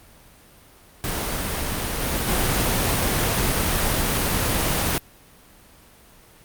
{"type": "noise with level steps", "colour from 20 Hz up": "pink", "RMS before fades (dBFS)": [-26, -24, -21], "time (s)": [1.04, 4.98], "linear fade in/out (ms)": 0, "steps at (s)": [2.01, 2.27], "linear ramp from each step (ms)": 20, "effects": ["pink hiss -50 dBFS RMS until 6.44 s", "Opus 32 kbps"]}